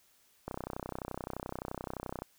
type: click train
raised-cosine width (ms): 1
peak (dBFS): -23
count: 56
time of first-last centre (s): 0.48-2.221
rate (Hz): 31.6
effects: white hiss -67 dBFS RMS until 2.38 s